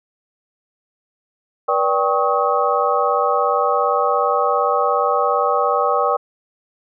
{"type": "tone cluster", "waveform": "sine", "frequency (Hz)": [485.7, 583, 785, 1101, 1271], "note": ["B4", "D5", "G5", "C#6", "D#6"], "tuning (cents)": [-29, -13, 2, -12, 36], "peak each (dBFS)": -21, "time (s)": [1.68, 6.17], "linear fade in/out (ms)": 10, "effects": []}